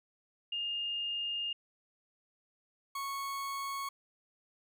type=tone pair in turn; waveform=sine / 40% pulse; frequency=2826 / 1104.5 Hz; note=F7 / C#6; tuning=+20 / -7 cents; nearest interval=octave + major third; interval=1627 cents; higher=first; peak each=-33 / -35 dBFS; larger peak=first; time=0.52-1.53 / 2.95-3.89 s; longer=first; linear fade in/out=5 ms; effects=none